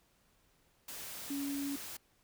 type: tone in noise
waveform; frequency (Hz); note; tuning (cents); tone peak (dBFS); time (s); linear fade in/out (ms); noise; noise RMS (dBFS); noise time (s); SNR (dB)
sine; 280.6; C#4; +21; -35; 1.3-1.76; 5; white; -45; 0.88-1.97; +7
effects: pink hiss -71 dBFS RMS until 2.23 s